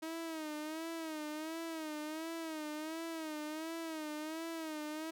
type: tone with vibrato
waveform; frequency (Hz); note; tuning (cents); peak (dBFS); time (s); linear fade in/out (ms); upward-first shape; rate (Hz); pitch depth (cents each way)
sawtooth; 315.9; D#4; +26; -36; 0.02-5.11; 10; sine; 1.4; 81
effects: none